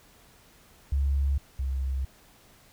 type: tone pair in turn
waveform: sine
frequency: 69.3 / 66.53 Hz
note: C#2 / C2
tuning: 0 / +29 cents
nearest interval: minor second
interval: 71 cents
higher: first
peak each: -22 / -26 dBFS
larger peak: first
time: 0.92-1.38 / 1.59-2.05 s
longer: neither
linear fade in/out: 5 ms
effects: pink hiss -57 dBFS RMS until 2.72 s